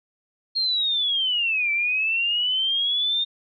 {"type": "linear two-way sweep", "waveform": "sine", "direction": "down then up", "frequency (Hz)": [4256, 2314, 3661], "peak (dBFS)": -20, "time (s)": [0.55, 3.25], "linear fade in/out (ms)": 20, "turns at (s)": 1.71, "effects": []}